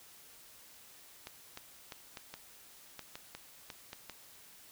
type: clicks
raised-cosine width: 0.2 ms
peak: -26 dBFS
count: 11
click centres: 1.271 / 1.574 / 1.922 / 2.172 / 2.34 / 2.993 / 3.155 / 3.35 / 3.702 / 3.931 / 4.097 s
effects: white hiss -57 dBFS RMS until 4.71 s